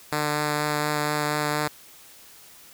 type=tone with vibrato; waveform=5% pulse; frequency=149.4 Hz; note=D3; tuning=30 cents sharp; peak=-12 dBFS; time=0.12-1.68 s; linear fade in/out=5 ms; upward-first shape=triangle; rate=4.2 Hz; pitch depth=12 cents each way; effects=white hiss -49 dBFS RMS until 2.73 s